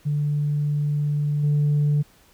sine tone with level steps, 147.1 Hz, D3, 3 cents sharp, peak -19 / -15 dBFS, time 0.05-2.03 s, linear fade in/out 20 ms, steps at 1.43 s, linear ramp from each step 10 ms, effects tanh soft clip ceiling -15 dBFS + pink hiss -56 dBFS RMS until 2.33 s

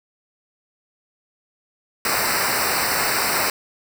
pink noise with comb filter, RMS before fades -21 dBFS, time 2.05-3.5 s, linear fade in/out 2 ms, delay 0.3 ms, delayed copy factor -1, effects none

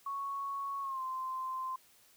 sine tone with pitch glide, 1108.7 to 1040.4 Hz, C#6 to C6, 0 to -10 cents, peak -35 dBFS, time 0.06-1.76 s, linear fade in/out 5 ms, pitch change -110 cents, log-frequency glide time 0.81-1.02 s, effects white hiss -64 dBFS RMS until 2.16 s

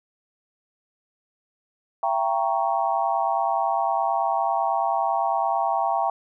sine chord, E diminished seventh, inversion none, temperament equal with one note detuned, 674.3 / 784 / 932.3 / 1108.7 Hz, E5 / G5 / Bb5 / Db6, +39 / 0 / 0 / 0 cents, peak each -26 / -24 / -26 / -29 dBFS, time 2.03-6.1 s, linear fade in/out 2 ms, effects none

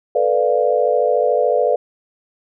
sine chord, B half-diminished seventh, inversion third, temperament equal, 440 / 493.9 / 587.3 / 698.5 Hz, A4 / B4 / D5 / F5, 0 / 0 / 0 / 0 cents, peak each -20 / -17 / -18 / -21 dBFS, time 0.15-1.76 s, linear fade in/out 5 ms, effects none

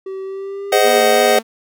triangle tone with pitch glide, 383.6 to 406.4 Hz, G4 to G#4, -37 to -38 cents, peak -22 dBFS, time 0.06-1.03 s, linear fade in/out 5 ms, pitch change +99 cents, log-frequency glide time 0.23-0.85 s
square chord, Ab dominant seventh, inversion none, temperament just, 415.3 / 519.1 / 623 / 747.5 Hz, Ab4 / C5 / Eb5 / Gb5, 0 / -14 / +2 / +17 cents, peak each -17 dBFS, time 0.72-1.39 s, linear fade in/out 5 ms
sawtooth tone with vibrato, 233.1 Hz, A#3, in tune, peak -20 dBFS, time 0.83-1.43 s, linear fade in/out 50 ms, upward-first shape triangle, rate 3.1 Hz, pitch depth 68 cents each way
effects none

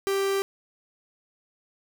45% pulse tone, 392 Hz, G4, in tune, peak -23 dBFS, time 0.07-0.42 s, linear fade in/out 0 ms, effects none

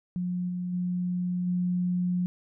sine tone with level steps, 179.1 Hz, F3, 44 cents sharp, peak -27 / -29 / -26 / -24 dBFS, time 0.16-2.26 s, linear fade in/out 0 ms, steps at 0.48 / 0.72 / 1.46 s, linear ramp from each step 20 ms, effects none

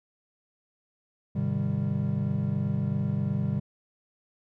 triangle tone cluster, 102.4 / 130.4 / 153.3 / 197.8 Hz, G#2 / C3 / D#3 / G3, -24 / -5 / -25 / +16 cents, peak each -31 / -28 / -29 / -28 dBFS, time 1.35-3.6 s, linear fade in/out 10 ms, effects none

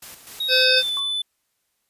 white noise with tremolo, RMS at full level -39 dBFS, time 0.02-1 s, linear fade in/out 5 ms, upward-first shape square, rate 4 Hz, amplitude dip 55%
triangle tone with pitch glide, 3774 to 3501 Hz, A#7 to A7, +21 to -9 cents, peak -21 dBFS, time 0.4-1.22 s, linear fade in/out 5 ms, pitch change -130 cents, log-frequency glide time 0.59-0.91 s
harmonic tone, 514 Hz, C5, 31 cents flat, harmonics 1 / 3 / 5 / 7 / 9 / 10, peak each -22 / -22 / -22 / -22 / -22 / -22 dBFS, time 0.48-0.83 s, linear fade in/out 50 ms
triangle tone with exponential decay, 1108.7 Hz, C#6, in tune, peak -27 dBFS, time 0.97-1.2 s, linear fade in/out 0 ms, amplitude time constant 50 ms
effects white hiss -72 dBFS RMS until 1.89 s + resampled to 32000 Hz

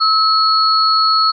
sine tone pair together, 1295 / 4356 Hz, E6 / C#8, -31 / -31 cents, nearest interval octave + major sixth, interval 2100 cents, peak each -12 / -14 dBFS, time 0-1.32 s, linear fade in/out 20 ms, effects none

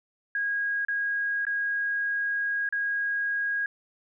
sine tone with dropouts, 1640 Hz, G#6, 22 cents flat, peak -25 dBFS, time 0.35-3.66 s, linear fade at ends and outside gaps 2 ms, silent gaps 0.85-0.884 / 1.452-1.467 / 2.69-2.725 s, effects none

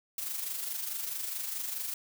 blue noise with amplitude modulation, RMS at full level -34 dBFS, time 0.18-1.94 s, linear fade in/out 2 ms, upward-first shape sine, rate 24.7 Hz, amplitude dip 50%, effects none

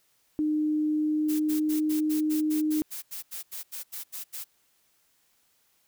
sine tone with pitch glide, 304.9 to 307.4 Hz, D#4 to D#4, -35 to -21 cents, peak -23 dBFS, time 0.39-2.82 s, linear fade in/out 0 ms, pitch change +14 cents, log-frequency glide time 0.88-1.81 s
blue noise bursts, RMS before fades -37 dBFS, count 16, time 1.28-4.445 s, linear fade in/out 20 ms, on 120 ms, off 83 ms
effects white hiss -68 dBFS RMS until 5.87 s

